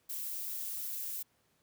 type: noise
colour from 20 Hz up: violet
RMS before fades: -39 dBFS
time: 0.09-1.23 s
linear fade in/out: 10 ms
effects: pink hiss -73 dBFS RMS until 1.62 s + high-pass 80 Hz 12 dB/octave